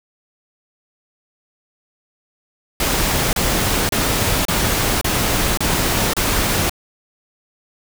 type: noise bursts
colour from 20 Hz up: pink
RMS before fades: -18 dBFS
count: 7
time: 2.8-6.696 s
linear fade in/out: 2 ms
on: 530 ms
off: 31 ms
effects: none